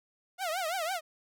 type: tone with vibrato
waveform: sawtooth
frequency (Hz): 696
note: F5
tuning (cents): -6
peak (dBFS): -27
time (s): 0.38-1.01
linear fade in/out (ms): 50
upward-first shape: triangle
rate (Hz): 6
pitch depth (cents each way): 230
effects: none